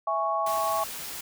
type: chord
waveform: sine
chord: C# minor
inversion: first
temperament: equal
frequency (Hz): 659.3 / 830.6 / 1108.7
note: E5 / G#5 / C#6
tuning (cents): 0 / 0 / 0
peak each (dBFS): -29 / -30 / -27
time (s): 0.07-0.84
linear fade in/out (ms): 5
type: noise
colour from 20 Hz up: white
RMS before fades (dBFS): -37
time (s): 0.46-1.21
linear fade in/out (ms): 5
effects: none